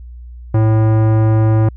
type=tone with tanh clipping; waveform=sine; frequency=110 Hz; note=A2; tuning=in tune; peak=-11 dBFS; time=0.54-1.69 s; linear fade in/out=5 ms; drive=18 dB; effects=added 60 Hz sine -30 dBFS peak until 1.76 s